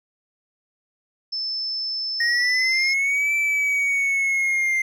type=tone; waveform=sine; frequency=5270 Hz; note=E8; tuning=1 cent flat; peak=-24 dBFS; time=1.32-2.94 s; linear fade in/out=10 ms
type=linear two-way sweep; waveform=triangle; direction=up then down; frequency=1862 to 2331 to 2093 Hz; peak=-17 dBFS; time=2.2-4.82 s; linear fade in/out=5 ms; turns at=3.34 s
effects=none